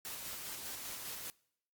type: noise with tremolo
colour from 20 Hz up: white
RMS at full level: -43 dBFS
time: 0.05-1.3 s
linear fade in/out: 0 ms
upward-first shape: square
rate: 5 Hz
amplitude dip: 25%
effects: noise-tail reverb RT60 0.7 s tail -24 dB re dry + Opus 48 kbps